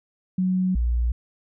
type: tone pair in turn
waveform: sine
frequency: 185 / 59.27 Hz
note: F#3 / A#1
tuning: 0 / +29 cents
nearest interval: octave + minor sixth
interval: 1971 cents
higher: first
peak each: -19 dBFS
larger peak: neither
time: 0.38-0.75 / 0.75-1.12 s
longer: neither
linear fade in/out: 5 ms
effects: none